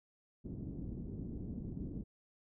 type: low-pass noise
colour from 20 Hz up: white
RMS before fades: -43 dBFS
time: 0.44-2.04 s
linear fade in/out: 20 ms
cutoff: 280 Hz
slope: 24 dB/octave
effects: none

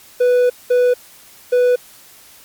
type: tone bursts at uneven times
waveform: triangle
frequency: 493.9 Hz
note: B4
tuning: in tune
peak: -8 dBFS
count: 3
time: 0.2-0.5 / 0.7-0.94 / 1.52-1.76 s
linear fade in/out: 10 ms
effects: white hiss -44 dBFS RMS until 2.44 s + MP3 96 kbps

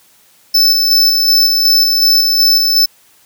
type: tone with tremolo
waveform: square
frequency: 5274 Hz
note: E8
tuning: in tune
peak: -7 dBFS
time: 0.54-2.86 s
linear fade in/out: 10 ms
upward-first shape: square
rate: 2.7 Hz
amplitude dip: 30%
effects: white hiss -49 dBFS RMS until 3.25 s + high-pass 60 Hz 12 dB/octave

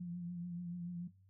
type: tone with vibrato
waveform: sine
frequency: 174.61 Hz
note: F3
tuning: in tune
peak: -40 dBFS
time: 0-1.08 s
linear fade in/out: 10 ms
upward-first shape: triangle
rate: 6.9 Hz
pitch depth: 45 cents each way
effects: noise-tail reverb RT60 0.3 s tail -18 dB re dry + added 96 Hz sine -63 dBFS peak until 1.29 s

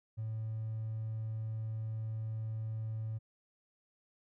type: tone with hard clipping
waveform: triangle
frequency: 110.3 Hz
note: A2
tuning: 5 cents sharp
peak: -36 dBFS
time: 0.17-3.19 s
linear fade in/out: 20 ms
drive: 4 dB
effects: none

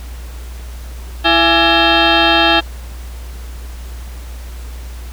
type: tone with frequency modulation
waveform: sine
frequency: 1174.7 Hz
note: D6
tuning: in tune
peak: -8 dBFS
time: 1.24-2.61 s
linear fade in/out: 20 ms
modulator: 502 Hz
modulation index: 5.1
effects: added 60 Hz sine -26 dBFS peak until 5.12 s + pink hiss -39 dBFS RMS until 5.12 s

